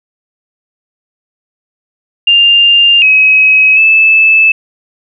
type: tone with pitch steps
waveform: sine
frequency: 2799 / 2550 / 2620 Hz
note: F7 / D#7 / E7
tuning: +3 / +42 / -11 cents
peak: -3 dBFS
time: 2.27-4.52 s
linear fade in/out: 5 ms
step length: 750 ms
effects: none